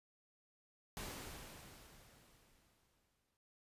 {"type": "noise with exponential decay", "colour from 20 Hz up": "pink", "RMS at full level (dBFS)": -45, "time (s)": [0.97, 3.37], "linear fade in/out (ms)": 0, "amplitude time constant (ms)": 520, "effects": ["resampled to 32000 Hz"]}